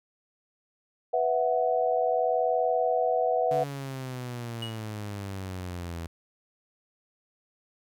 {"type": "chord", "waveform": "sine", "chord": "B suspended fourth", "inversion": "none", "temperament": "equal", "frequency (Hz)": [493.9, 659.3, 740], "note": ["B4", "E5", "F#5"], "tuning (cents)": [0, 0, 0], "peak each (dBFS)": -27, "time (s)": [1.13, 3.64], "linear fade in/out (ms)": 10}
{"type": "exponential sweep", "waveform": "sawtooth", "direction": "down", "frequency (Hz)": [146.83, 82.41], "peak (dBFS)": -30, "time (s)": [3.51, 6.07], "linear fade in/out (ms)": 5}
{"type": "tone with exponential decay", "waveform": "triangle", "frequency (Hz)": 2905, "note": "F#7", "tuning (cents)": -32, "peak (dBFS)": -30, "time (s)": [4.62, 4.85], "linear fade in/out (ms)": 5, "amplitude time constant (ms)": 50}
{"effects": []}